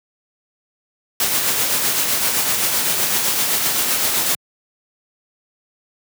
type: noise with tremolo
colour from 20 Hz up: white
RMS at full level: -17 dBFS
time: 1.2-4.35 s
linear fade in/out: 2 ms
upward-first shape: triangle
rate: 7.8 Hz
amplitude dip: 40%
effects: high-pass 100 Hz 12 dB/octave